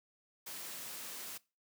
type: noise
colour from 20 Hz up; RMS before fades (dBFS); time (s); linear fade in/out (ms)
white; -45; 0.46-1.38; 10
effects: noise-tail reverb RT60 0.3 s tail -22 dB re dry + high-pass 150 Hz 12 dB/octave